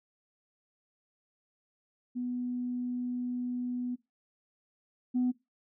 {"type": "tone pair in turn", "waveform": "sine", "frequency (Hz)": [246.9, 249.9], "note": ["B3", "B3"], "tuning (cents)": [0, 21], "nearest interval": "unison", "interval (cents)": 21, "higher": "second", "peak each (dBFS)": [-31, -24], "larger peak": "second", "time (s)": [[2.15, 3.96], [5.14, 5.32]], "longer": "first", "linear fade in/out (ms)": 20, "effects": ["noise-tail reverb RT60 0.2 s tail -18 dB re dry", "tanh soft clip ceiling -22 dBFS"]}